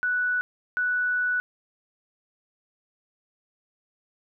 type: tone bursts at uneven times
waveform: sine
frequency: 1480 Hz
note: F#6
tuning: in tune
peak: -22 dBFS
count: 2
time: 0.03-0.41 / 0.77-1.4 s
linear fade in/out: 0 ms
effects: none